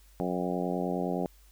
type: harmonic tone with a mistuned harmonic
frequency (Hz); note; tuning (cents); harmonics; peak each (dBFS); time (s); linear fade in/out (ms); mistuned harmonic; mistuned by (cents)
89.8; F2; +49; 2 / 3 / 4 / 5 / 6 / 7 / 8 / 9; -33 / -35 / -36 / -37 / -38 / -38 / -39 / -40; 0.2-1.26; 0; 9; -21
effects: added 50 Hz sine -55 dBFS peak until 1.51 s + white hiss -63 dBFS RMS until 1.51 s